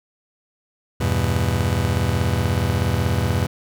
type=chord; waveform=35% pulse; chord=E minor; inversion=none; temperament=just; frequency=82.41 / 98.89 / 123.61 Hz; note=E2 / G2 / B2; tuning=0 / +16 / +2 cents; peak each=-21 dBFS; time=1-3.47 s; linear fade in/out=10 ms; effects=none